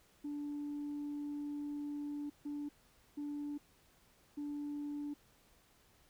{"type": "tone bursts at uneven times", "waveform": "sine", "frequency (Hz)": 291.5, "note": "D4", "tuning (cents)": -13, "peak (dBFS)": -37, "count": 4, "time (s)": [[0.24, 2.3], [2.45, 2.69], [3.17, 3.58], [4.37, 5.14]], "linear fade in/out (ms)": 10, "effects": ["tanh soft clip ceiling -36 dBFS", "pink hiss -68 dBFS RMS until 6.09 s"]}